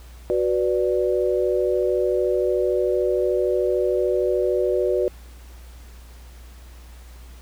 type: chord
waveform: sine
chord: B minor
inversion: second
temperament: equal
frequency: 370 / 493.9 / 587.3 Hz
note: F#4 / B4 / D5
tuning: 0 / 0 / 0 cents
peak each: -21 / -23 / -24 dBFS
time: 0.3-5.08 s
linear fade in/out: 0 ms
effects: added 60 Hz sine -40 dBFS peak until 7.41 s + pink hiss -51 dBFS RMS until 7.41 s